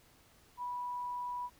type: tone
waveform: sine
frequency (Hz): 981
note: B5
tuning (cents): -12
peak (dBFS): -36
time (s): 0.57-1.5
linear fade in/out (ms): 50
effects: pink hiss -64 dBFS RMS until 1.59 s